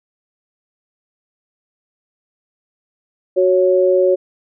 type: tone pair together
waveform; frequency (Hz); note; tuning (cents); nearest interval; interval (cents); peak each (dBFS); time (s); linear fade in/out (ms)
sine; 370 / 554.4; F#4 / C#5; 0 / 0; perfect fifth; 700; -13; 3.36-4.16; 20
effects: none